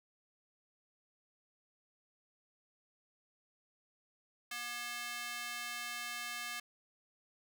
square tone with high-pass filter, 240 Hz, B3, 49 cents flat, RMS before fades -42 dBFS, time 4.51-6.6 s, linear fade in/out 5 ms, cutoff 1700 Hz, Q 1.1, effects none

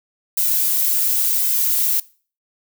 violet noise with flanger, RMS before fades -18 dBFS, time 0.37-2 s, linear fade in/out 5 ms, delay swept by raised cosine 1.9 to 3.7 ms, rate 0.9 Hz, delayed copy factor +0.55, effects noise-tail reverb RT60 0.4 s tail -21 dB re dry

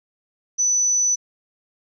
sine tone, 5980 Hz, F#8, 17 cents sharp, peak -16 dBFS, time 0.58-1.16 s, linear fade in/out 20 ms, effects none

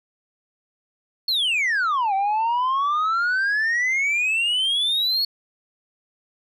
sine exponential two-way sweep, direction down then up, 4400 to 765 to 4400 Hz, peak -16 dBFS, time 1.28-5.25 s, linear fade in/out 5 ms, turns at 2.14 s, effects tanh soft clip ceiling -18 dBFS

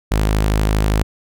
sawtooth tone, 52.5 Hz, G#1, 19 cents sharp, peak -10 dBFS, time 0.11-1.03 s, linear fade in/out 10 ms, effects none

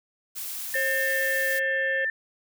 blue noise, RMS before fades -34 dBFS, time 0.35-1.6 s, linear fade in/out 20 ms
sine tone with pitch glide, 1800 to 1781.4 Hz, A6 to A6, +39 to +21 cents, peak -24 dBFS, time 0.74-2.1 s, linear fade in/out 2 ms, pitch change -18 cents, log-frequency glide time 0.97-1.76 s
harmonic tone, 536 Hz, C5, 42 cents sharp, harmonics 1 / 3 / 4 / 5 / 6, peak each -29 / -39 / -41 / -43 / -45 dBFS, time 0.75-2.05 s, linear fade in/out 5 ms
effects none

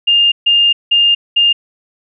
sine tone bursts at uneven times, 2814 Hz, F7, 12 cents sharp, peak -7 dBFS, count 4, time 0.07-0.32 / 0.46-0.73 / 0.91-1.15 / 1.36-1.53 s, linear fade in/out 10 ms, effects none

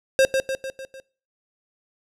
square tone with echo, 533 Hz, C5, 32 cents sharp, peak -14 dBFS, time 0.19-0.25 s, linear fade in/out 0 ms, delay 150 ms, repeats 5, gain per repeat -5 dB, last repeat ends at 1 s, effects noise-tail reverb RT60 0.4 s tail -22 dB re dry + low-pass 11000 Hz 12 dB/octave

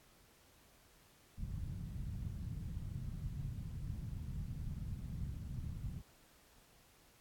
white low-pass noise, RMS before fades -43 dBFS, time 1.37-6.02 s, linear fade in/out 20 ms, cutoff 150 Hz, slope 24 dB/octave, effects pink hiss -66 dBFS RMS until 7.2 s + AAC 64 kbps

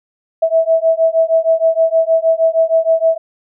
sine beating tone pair, 649 / 655.4 Hz, E5 / E5, -27 / -10 cents, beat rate 6.4 Hz, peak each -13 dBFS, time 0.42-3.18 s, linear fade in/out 10 ms, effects none

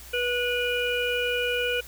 harmonic tone, 488 Hz, B4, 21 cents flat, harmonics 1 / 3 / 5 / 6, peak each -27 / -30 / -30 / -31 dBFS, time 0.13-1.81 s, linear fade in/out 10 ms, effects added 60 Hz sine -46 dBFS peak until 1.87 s + white hiss -46 dBFS RMS until 1.87 s

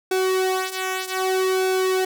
sawtooth tone with flanger, 375.4 Hz, F#4, 25 cents sharp, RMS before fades -22 dBFS, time 0.11-2.05 s, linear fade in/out 5 ms, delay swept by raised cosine 1 to 2.9 ms, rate 0.64 Hz, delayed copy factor -0.75, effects none

